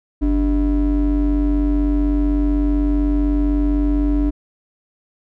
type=ring-modulated tone; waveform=triangle; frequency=169.9 Hz; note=F3; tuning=47 cents flat; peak=-9 dBFS; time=0.21-4.31 s; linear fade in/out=20 ms; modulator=122 Hz; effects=none